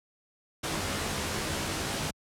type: noise with comb filter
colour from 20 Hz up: pink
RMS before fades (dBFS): -31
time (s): 0.63-2.11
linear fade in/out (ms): 10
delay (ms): 17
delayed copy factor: -0.75
effects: high-pass 60 Hz 12 dB/octave + low-pass 10000 Hz 12 dB/octave